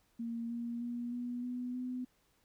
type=tone with pitch steps; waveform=sine; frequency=232 / 235.8 / 239.6 / 243.5 / 247.5 / 251.5 Hz; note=A#3 / A#3 / A#3 / B3 / B3 / B3; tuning=-8 / +20 / +48 / -24 / +4 / +32 cents; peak=-36 dBFS; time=0.19-2.05 s; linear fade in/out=10 ms; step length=310 ms; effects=pink hiss -73 dBFS RMS until 2.44 s